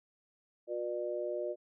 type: harmonic tone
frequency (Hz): 120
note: B2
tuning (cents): -49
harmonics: 3 / 4 / 5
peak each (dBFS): -38 / -41 / -36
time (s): 0.67-1.56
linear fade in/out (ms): 50
effects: none